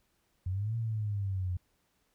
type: exponential two-way sweep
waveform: sine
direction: up then down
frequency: 88.5 to 116.1 to 88.5 Hz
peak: -30 dBFS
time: 0.46-1.57 s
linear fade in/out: 5 ms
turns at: 0.76 s
effects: pink hiss -74 dBFS RMS until 2.14 s